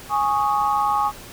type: chord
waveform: sine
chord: Ab suspended fourth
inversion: none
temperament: just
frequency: 830.6 / 1107.5 / 1245.9 Hz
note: Ab5 / Db6 / Eb6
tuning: 0 / -2 / +2 cents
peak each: -20 / -22 / -25 dBFS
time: 0.09-1.12 s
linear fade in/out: 50 ms
effects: pink hiss -40 dBFS RMS until 1.32 s